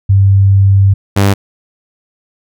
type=tone pair in turn; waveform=sine / sawtooth; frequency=98 / 99.48 Hz; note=G2 / G2; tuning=0 / +26 cents; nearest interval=unison; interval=26 cents; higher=second; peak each=-4 / -3 dBFS; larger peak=second; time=0.09-0.94 / 1.16-1.34 s; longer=first; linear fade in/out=10 ms; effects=none